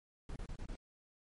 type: noise bursts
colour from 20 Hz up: brown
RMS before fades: -43 dBFS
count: 5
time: 0.29-0.756 s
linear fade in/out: 2 ms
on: 70 ms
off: 29 ms
effects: MP3 48 kbps